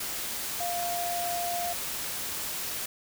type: tone in noise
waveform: sine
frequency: 698.5 Hz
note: F5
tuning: in tune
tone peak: -30 dBFS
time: 0.6-1.73 s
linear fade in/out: 5 ms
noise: white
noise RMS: -34 dBFS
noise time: 0-2.86 s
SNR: +1 dB
effects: none